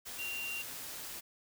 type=tone in noise; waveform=sine; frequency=2769 Hz; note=F7; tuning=15 cents flat; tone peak=-37 dBFS; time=0.18-0.63 s; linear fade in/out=20 ms; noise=white; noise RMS=-44 dBFS; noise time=0.05-1.21 s; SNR=+4 dB; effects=none